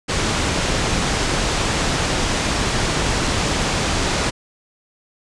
pink low-pass noise, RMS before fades -20 dBFS, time 0.08-4.31 s, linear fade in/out 20 ms, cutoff 8000 Hz, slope 24 dB/octave, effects resampled to 24000 Hz

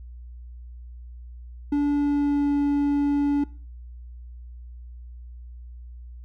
triangle tone with pitch glide, 288.8 to 286.5 Hz, D4 to D4, -29 to -43 cents, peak -17 dBFS, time 1.72-3.44 s, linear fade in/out 5 ms, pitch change -14 cents, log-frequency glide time 1.91-2.53 s, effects noise-tail reverb RT60 0.4 s tail -21 dB re dry + added 60 Hz sine -38 dBFS peak until 6.24 s

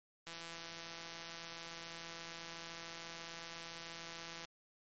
click train, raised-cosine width 0.2 ms, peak -30 dBFS, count 699, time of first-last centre 0.27-4.45 s, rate 167 Hz, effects MP3 32 kbps

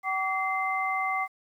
sine tone cluster, 762 / 1149 / 2075 Hz, G5 / D6 / C7, -49 / -38 / -15 cents, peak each -30 dBFS, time 0.03-1.28 s, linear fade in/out 50 ms, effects 10-bit

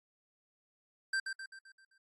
square tone with echo, 1568 Hz, G6, in tune, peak -31 dBFS, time 1.13-1.2 s, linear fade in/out 5 ms, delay 130 ms, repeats 6, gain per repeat -6 dB, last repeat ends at 1.98 s, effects low-pass 8000 Hz 12 dB/octave + AAC 32 kbps

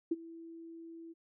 sine tone with ADSR envelope, 330.8 Hz, E4, 6 cents sharp, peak -26 dBFS, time 0.11-1.14 s, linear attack 8 ms, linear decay 31 ms, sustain -20 dB, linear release 26 ms, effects none

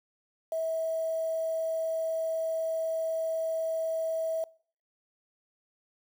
sine tone with quantisation, 648 Hz, E5, 30 cents flat, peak -28 dBFS, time 0.52-4.44 s, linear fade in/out 2 ms, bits 8, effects noise-tail reverb RT60 0.5 s tail -23 dB re dry

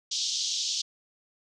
white band-pass noise, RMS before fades -30 dBFS, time 0.11-0.82 s, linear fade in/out 10 ms, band 3200 to 6400 Hz, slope 48 dB/octave, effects none

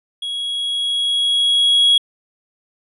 triangle tone with level ramp, 3322 Hz, G#7, in tune, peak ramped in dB -21 to -7 dBFS, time 0.22-1.98 s, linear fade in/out 5 ms, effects tanh soft clip ceiling -3 dBFS + resampled to 32000 Hz

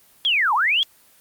sine linear two-way sweep, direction down then up, 3404 to 809 to 3404 Hz, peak -16 dBFS, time 0.25-0.83 s, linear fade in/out 0 ms, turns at 0.54 s, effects white hiss -54 dBFS RMS until 1.2 s + Opus 24 kbps

